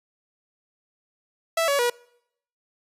sawtooth tone with pitch steps, 659.3 / 564.1 / 482.6 Hz, E5 / C#5 / B4, 0 / +30 / -40 cents, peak -16 dBFS, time 1.57-1.9 s, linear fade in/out 5 ms, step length 110 ms, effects noise-tail reverb RT60 0.7 s tail -24 dB re dry + resampled to 32000 Hz

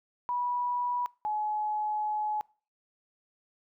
sine tone pair in turn, 977 / 848.4 Hz, B5 / G#5, -19 / +37 cents, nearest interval major second, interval 244 cents, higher first, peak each -28 dBFS, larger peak neither, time 0.29-1.06 / 1.25-2.41 s, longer second, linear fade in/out 0 ms, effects noise-tail reverb RT60 0.4 s tail -24 dB re dry

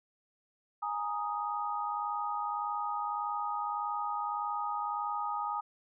sine chord, Ab suspended second, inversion none, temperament equal, 830.6 / 932.3 / 1244.5 Hz, Ab5 / Bb5 / Eb6, 0 / 0 / 0 cents, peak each -36 / -38 / -35 dBFS, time 0.82-5.61 s, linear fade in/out 10 ms, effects none

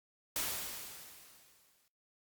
white noise with exponential decay, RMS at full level -34 dBFS, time 0.36-1.88 s, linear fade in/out 1 ms, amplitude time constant 330 ms, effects noise-tail reverb RT60 0.5 s tail -25 dB re dry + Opus 48 kbps

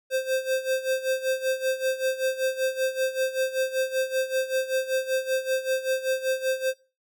square tone with tremolo, 523.3 Hz, C5, in tune, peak -22 dBFS, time 0.1-6.74 s, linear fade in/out 50 ms, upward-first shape sine, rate 5.2 Hz, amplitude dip 80%, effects noise-tail reverb RT60 0.3 s tail -20 dB re dry

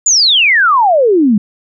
sine exponential sweep, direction down, 7220 to 196 Hz, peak -6 dBFS, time 0.06-1.38 s, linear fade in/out 5 ms, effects none

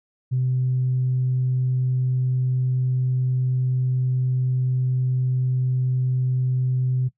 sine tone, 127.9 Hz, C3, 39 cents flat, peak -18 dBFS, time 0.31-7.09 s, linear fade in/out 20 ms, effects noise-tail reverb RT60 0.1 s tail -17 dB re dry + tanh soft clip ceiling -14 dBFS

